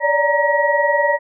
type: tone cluster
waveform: sine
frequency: 570 / 590 / 934 / 1910 Hz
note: C#5 / D5 / A#5 / A#6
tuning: +48 / +8 / +3 / +42 cents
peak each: -19 dBFS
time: 0-1.19 s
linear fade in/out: 50 ms
effects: none